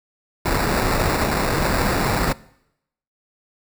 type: noise with sample-and-hold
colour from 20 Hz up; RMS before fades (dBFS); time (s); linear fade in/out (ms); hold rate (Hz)
pink; -20; 0.45-2.33; 10; 3150
effects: noise-tail reverb RT60 0.8 s tail -22 dB re dry